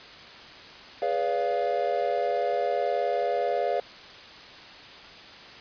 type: chord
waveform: triangle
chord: G# diminished seventh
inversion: none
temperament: equal with one note detuned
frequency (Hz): 415.3 / 493.9 / 573.6 / 698.5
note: G#4 / B4 / D5 / F5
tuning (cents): 0 / 0 / -41 / 0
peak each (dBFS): -30 / -28 / -27 / -26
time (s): 1.02-3.8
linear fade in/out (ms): 2
effects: white hiss -45 dBFS RMS until 5.6 s + resampled to 11025 Hz